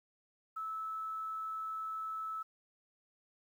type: tone with quantisation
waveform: sine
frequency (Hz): 1306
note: E6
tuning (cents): -17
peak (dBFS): -37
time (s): 0.56-2.43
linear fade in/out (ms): 10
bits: 11
effects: none